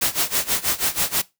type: noise with tremolo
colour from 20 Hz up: white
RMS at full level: -19 dBFS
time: 0.01-1.22 s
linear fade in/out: 10 ms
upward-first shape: sine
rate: 6.2 Hz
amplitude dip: 90%
effects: noise-tail reverb RT60 0.2 s tail -19 dB re dry